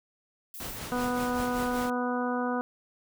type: noise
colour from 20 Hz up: violet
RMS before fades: -42 dBFS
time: 0.54-0.79 s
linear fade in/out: 0 ms
type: noise with tremolo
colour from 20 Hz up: pink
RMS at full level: -37 dBFS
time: 0.6-1.9 s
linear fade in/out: 2 ms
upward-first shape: sine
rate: 5.2 Hz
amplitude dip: 50%
type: harmonic tone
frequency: 246.9 Hz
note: B3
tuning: in tune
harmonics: 1 / 2 / 3 / 4 / 5 / 6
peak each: -30 / -33 / -35 / -36 / -37 / -38 dBFS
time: 0.92-2.61 s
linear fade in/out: 0 ms
effects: none